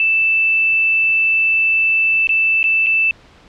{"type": "tone with dropouts", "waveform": "sine", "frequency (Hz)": 2645, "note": "E7", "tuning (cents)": 5, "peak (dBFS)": -11, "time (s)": [0, 3.11], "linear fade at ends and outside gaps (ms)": 1, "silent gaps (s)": [[2.271, 2.292], [2.63, 2.64], [2.862, 2.867]], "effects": ["pink hiss -46 dBFS RMS until 3.48 s", "low-pass 4000 Hz 12 dB/octave"]}